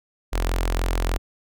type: tone with notch filter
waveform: sawtooth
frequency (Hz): 43.34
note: F1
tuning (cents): -12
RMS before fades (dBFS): -23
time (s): 0.32-1.18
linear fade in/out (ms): 20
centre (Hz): 150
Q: 0.52
effects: none